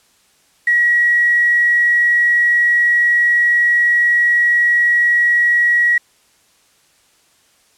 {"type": "tone with quantisation", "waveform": "sine", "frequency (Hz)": 1914, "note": "A#6", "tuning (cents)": 45, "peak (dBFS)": -10, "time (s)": [0.67, 5.98], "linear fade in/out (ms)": 5, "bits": 6, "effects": ["white hiss -55 dBFS RMS until 7.77 s", "low-pass 10000 Hz 12 dB/octave"]}